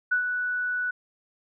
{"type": "tone with ADSR envelope", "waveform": "sine", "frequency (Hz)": 1480, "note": "F#6", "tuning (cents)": 0, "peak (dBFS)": -19, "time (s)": [0.11, 0.91], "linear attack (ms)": 12, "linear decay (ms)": 100, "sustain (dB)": -6, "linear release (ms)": 7, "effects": []}